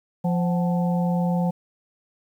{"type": "harmonic tone with a mistuned harmonic", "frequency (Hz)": 174.61, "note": "F3", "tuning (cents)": 0, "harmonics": [1, 3, 4, 5], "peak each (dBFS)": [-20, -30, -32, -34], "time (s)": [0.24, 1.51], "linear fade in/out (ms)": 10, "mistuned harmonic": 4, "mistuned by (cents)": 110, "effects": ["9-bit"]}